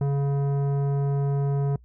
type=tone with tanh clipping; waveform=sine; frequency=140.3 Hz; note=C#3; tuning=21 cents sharp; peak=-23 dBFS; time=0.01-1.76 s; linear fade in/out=2 ms; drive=13 dB; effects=noise-tail reverb RT60 0.1 s tail -26 dB re dry + added 60 Hz sine -49 dBFS peak until 1.84 s